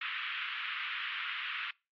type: band-pass noise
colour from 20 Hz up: white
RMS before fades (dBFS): -38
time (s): 0.01-1.71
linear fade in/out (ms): 5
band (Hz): 1200 to 3200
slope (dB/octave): 48
effects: noise-tail reverb RT60 0.3 s tail -26 dB re dry + AAC 64 kbps